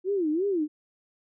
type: tone with vibrato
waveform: sine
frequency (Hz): 350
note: F4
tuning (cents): +4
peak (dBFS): -23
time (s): 0.04-0.68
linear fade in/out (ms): 50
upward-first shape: sine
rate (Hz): 2.9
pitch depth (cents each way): 260
effects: none